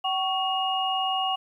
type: tone cluster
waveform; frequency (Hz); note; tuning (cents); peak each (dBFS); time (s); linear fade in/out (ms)
sine; 759 / 1115 / 2859; F#5 / C#6 / F7; +44 / +10 / +40; -26 / -31 / -28; 0.04-1.36; 10
effects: 10-bit